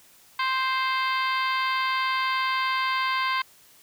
harmonic tone, 523.3 Hz, C5, in tune, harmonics 2 / 3 / 4 / 5 / 6 / 7 / 8 / 9, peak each -25 / -31 / -30 / -36 / -36 / -38 / -40 / -39 dBFS, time 0.39-3.42 s, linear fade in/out 5 ms, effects white hiss -55 dBFS RMS until 3.82 s

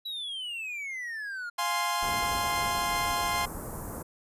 triangle exponential sweep, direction down, 3951 to 1396.9 Hz, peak -32 dBFS, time 0.05-1.5 s, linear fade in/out 10 ms
sawtooth chord, F minor, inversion none, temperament equal, 698.5 / 830.6 / 1046.5 Hz, F5 / Ab5 / C6, 0 / 0 / 0 cents, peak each -30 / -30 / -25 dBFS, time 1.58-3.46 s, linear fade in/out 10 ms
pink band-stop noise, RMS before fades -38 dBFS, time 2.02-4.03 s, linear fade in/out 10 ms, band 1300 to 8400 Hz, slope 24 dB/octave
effects resampled to 32000 Hz

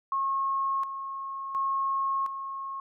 sine tone with tremolo, 1086 Hz, C#6, 36 cents flat, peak -25 dBFS, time 0.12-2.8 s, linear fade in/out 2 ms, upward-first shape square, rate 0.7 Hz, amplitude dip 60%, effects none

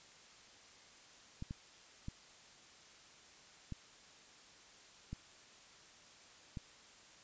clicks, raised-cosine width 5 ms, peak -30 dBFS, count 6, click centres 1.424 / 1.509 / 2.084 / 3.723 / 5.13 / 6.572 s, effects white hiss -60 dBFS RMS until 7.23 s + resampled to 16000 Hz

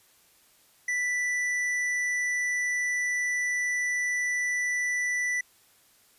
sine tone with hard clipping, 1975.5 Hz, B6, in tune, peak -27 dBFS, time 0.88-5.41 s, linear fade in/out 5 ms, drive 8 dB, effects white hiss -61 dBFS RMS until 6.18 s + resampled to 32000 Hz

